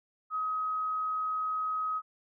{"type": "tone", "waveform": "sine", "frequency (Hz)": 1266, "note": "D#6", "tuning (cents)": 30, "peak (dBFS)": -29, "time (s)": [0.3, 2.02], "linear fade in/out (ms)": 50, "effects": []}